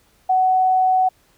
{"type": "tone", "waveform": "sine", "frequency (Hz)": 747, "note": "F#5", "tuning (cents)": 16, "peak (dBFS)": -13, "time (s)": [0.29, 1.09], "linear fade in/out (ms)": 10, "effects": ["pink hiss -58 dBFS RMS until 1.37 s"]}